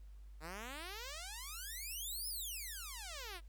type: exponential two-way sweep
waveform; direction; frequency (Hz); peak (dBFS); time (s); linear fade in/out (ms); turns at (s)
5% pulse; up then down; 148.2 to 5270 to 319.3; -34; 0.4-3.41; 50; 2.28
effects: added 50 Hz sine -51 dBFS peak until 3.48 s + pink hiss -75 dBFS RMS until 3.48 s